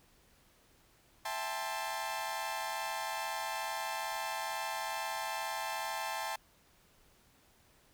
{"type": "chord", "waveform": "sawtooth", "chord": "A minor seventh", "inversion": "second", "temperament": "equal with one note detuned", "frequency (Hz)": [659.3, 797.7, 880, 1046.5], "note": ["E5", "G5", "A5", "C6"], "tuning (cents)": [0, 30, 0, 0], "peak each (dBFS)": [-40, -38, -35, -39], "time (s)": [1.25, 6.36], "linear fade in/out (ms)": 5, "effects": ["pink hiss -66 dBFS RMS until 7.93 s"]}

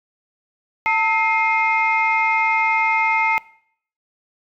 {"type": "tone cluster", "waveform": "sine", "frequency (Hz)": [895, 1293, 2120, 2503], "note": ["A5", "E6", "C7", "D#7"], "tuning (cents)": [29, -34, 22, 10], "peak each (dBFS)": [-18, -26, -18, -26], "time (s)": [0.86, 3.38], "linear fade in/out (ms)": 0, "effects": ["noise-tail reverb RT60 0.6 s tail -21 dB re dry", "tanh soft clip ceiling -6 dBFS"]}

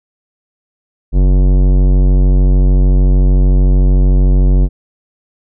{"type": "tone with tanh clipping", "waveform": "sine", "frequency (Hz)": 46.69, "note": "F#1", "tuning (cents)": 16, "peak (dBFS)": -8, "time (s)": [1.12, 4.69], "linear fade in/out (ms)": 50, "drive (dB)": 17, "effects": []}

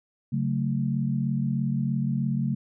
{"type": "chord", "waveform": "sine", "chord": "F# minor", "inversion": "second", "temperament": "just", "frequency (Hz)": [138.75, 185, 222], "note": ["C#3", "F#3", "A3"], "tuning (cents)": [2, 0, 16], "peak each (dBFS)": [-26, -30, -28], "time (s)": [0.32, 2.55], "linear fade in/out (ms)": 10, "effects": []}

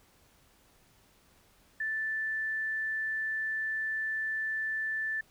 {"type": "tone", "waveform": "sine", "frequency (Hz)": 1760, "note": "A6", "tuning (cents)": 0, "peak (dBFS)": -30, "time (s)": [1.8, 5.21], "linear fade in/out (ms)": 5, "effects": ["pink hiss -64 dBFS RMS until 5.3 s"]}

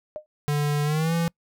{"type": "tone with exponential decay", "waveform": "sine", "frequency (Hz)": 610, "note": "D#5", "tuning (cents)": -34, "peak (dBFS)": -26, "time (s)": [0.16, 0.26], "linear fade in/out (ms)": 0, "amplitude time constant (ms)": 20}
{"type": "tone with pitch glide", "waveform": "square", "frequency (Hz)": [146.83, 167.69], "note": ["D3", "E3"], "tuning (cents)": [0, 30], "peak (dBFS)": -22, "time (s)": [0.48, 1.28], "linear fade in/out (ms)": 0, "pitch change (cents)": 230, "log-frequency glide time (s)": [0.84, 1.14]}
{"effects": ["noise-tail reverb RT60 0.1 s tail -26 dB re dry"]}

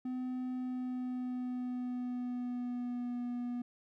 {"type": "tone with pitch glide", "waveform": "triangle", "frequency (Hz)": [253.6, 243.4], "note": ["B3", "B3"], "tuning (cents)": [46, -25], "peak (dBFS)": -33, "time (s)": [0.05, 3.62], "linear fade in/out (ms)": 5, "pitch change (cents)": -71, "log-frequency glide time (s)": [0.55, 3.21], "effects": []}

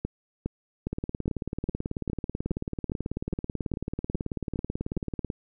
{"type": "two click trains", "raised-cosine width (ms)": 3, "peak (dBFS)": [-17, -16], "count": [81, 13], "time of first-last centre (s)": [[0.93, 5.302], [0.05, 4.968]], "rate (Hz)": [18.3, 2.44], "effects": []}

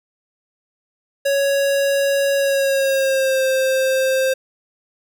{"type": "tone with pitch glide", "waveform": "square", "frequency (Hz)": [556, 526.6], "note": ["C#5", "C5"], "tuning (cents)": [5, 11], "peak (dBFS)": -16, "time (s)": [1.25, 4.34], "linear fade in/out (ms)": 10, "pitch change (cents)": -94, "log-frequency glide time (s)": [2.36, 3.44], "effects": []}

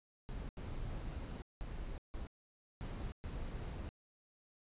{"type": "noise bursts at uneven times", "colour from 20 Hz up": "brown", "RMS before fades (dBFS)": -43, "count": 6, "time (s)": [[0.29, 0.49], [0.57, 1.42], [1.61, 1.98], [2.14, 2.27], [2.81, 3.12], [3.24, 3.89]], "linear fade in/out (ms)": 0, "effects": ["resampled to 8000 Hz"]}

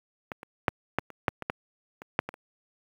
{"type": "clicks", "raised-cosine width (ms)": 0.5, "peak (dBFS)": [-18, -26, -6, -9, -28, -7, -19, -12, -26, -6, -19, -29], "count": 12, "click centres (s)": [0.318, 0.431, 0.682, 0.986, 1.103, 1.282, 1.423, 1.499, 2.019, 2.191, 2.29, 2.341], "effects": ["high-pass 80 Hz 12 dB/octave", "8-bit"]}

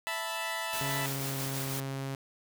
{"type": "chord", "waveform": "15% pulse", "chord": "E suspended fourth", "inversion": "none", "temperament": "equal", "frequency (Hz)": [659.3, 880, 987.8], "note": ["E5", "A5", "B5"], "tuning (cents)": [0, 0, 0], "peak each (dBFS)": -31, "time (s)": [0.07, 1.06], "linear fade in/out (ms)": 0}
{"type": "noise with tremolo", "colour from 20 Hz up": "white", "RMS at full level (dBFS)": -37, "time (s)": [0.73, 1.8], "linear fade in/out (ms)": 0, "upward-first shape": "sine", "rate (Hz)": 6.1, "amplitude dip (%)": 30}
{"type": "tone with pitch glide", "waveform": "sawtooth", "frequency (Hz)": [138.59, 135.74], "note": ["C#3", "C#3"], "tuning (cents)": [0, -36], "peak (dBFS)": -30, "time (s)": [0.81, 2.15], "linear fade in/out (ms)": 2, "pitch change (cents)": -36, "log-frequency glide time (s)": [0.91, 1.33]}
{"effects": []}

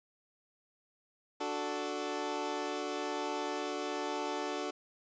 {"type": "chord", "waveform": "20% pulse", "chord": "D major", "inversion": "none", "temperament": "equal", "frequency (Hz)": [293.7, 370, 440], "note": ["D4", "F#4", "A4"], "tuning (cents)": [0, 0, 0], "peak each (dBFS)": -34, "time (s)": [1.4, 4.71], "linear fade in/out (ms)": 10, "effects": ["resampled to 16000 Hz", "11-bit"]}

